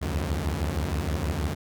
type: tone cluster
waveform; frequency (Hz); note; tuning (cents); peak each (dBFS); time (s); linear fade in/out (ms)
sawtooth; 70.2 / 76.5 / 89.6; C#2 / D#2 / F2; +22 / -29 / +45; -26 / -26 / -27; 0.01-1.55; 20
effects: none